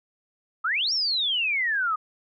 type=exponential two-way sweep; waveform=sine; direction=up then down; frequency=1219 to 5650 to 1219 Hz; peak=-22 dBFS; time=0.64-1.96 s; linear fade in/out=10 ms; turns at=0.93 s; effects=none